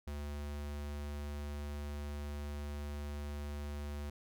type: tone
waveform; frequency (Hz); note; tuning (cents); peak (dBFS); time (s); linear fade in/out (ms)
square; 72.9; D2; -12; -40; 0.07-4.1; 5
effects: none